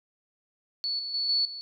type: tone with level steps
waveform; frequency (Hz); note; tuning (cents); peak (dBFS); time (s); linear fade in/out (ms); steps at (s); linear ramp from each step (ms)
sine; 4435; C#8; 0; -27 / -32 / -26 / -22 / -36; 0.84-1.61; 0; 0.99 / 1.14 / 1.29 / 1.45; 2
effects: none